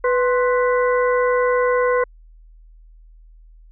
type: harmonic tone with a mistuned harmonic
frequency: 495.1 Hz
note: B4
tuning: 4 cents sharp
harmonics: 1 / 2 / 3 / 4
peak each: -16 / -22 / -26 / -28 dBFS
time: 0.04-2.04 s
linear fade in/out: 5 ms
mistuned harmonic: 2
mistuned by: +100 cents
effects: added 40 Hz sine -43 dBFS peak until 3.71 s